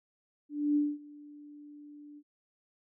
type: tone with ADSR envelope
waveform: sine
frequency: 293.7 Hz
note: D4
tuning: in tune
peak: -23 dBFS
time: 0.49-2.23 s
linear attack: 270 ms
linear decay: 220 ms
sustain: -24 dB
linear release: 53 ms
effects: none